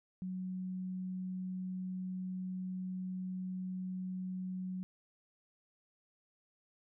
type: tone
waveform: sine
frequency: 185 Hz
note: F#3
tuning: in tune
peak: -37 dBFS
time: 0.22-4.83 s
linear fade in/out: 0 ms
effects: none